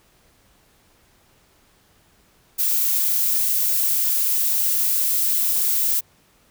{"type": "noise", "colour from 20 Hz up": "violet", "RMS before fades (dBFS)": -20, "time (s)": [2.58, 6.01], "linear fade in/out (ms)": 20, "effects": ["pink hiss -58 dBFS RMS until 6.5 s"]}